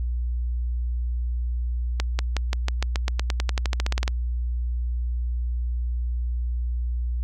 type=accelerating click train; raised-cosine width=0.2 ms; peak=-8 dBFS; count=21; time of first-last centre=2-4.078 s; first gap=190 ms; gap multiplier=0.93; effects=added 60 Hz sine -23 dBFS peak until 7.23 s